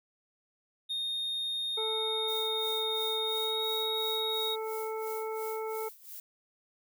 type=tone with pitch glide; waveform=triangle; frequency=3689 to 3762 Hz; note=A#7 to A#7; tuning=-19 to +15 cents; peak=-30 dBFS; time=0.89-4.56 s; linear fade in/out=20 ms; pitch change=+34 cents; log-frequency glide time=3.2-3.66 s
type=harmonic tone; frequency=440 Hz; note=A4; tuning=in tune; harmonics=1 / 2 / 3 / 5; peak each=-34 / -40 / -44 / -48 dBFS; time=1.77-5.89 s; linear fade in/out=10 ms
type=noise with tremolo; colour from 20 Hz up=violet; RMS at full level=-44 dBFS; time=2.28-6.2 s; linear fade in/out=2 ms; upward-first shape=sine; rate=2.9 Hz; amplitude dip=80%
effects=none